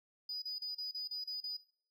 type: tone bursts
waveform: triangle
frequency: 4953 Hz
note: D#8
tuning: 9 cents flat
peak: -36 dBFS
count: 8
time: 0.29-1.568 s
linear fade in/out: 5 ms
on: 130 ms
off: 34 ms
effects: noise-tail reverb RT60 0.5 s tail -18 dB re dry + tanh soft clip ceiling -35 dBFS